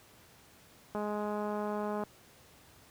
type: click train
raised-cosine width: 1 ms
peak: -23 dBFS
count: 228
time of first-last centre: 0.95-2.036 s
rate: 209 Hz
effects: pink hiss -59 dBFS RMS until 2.9 s + high-pass 60 Hz 12 dB/octave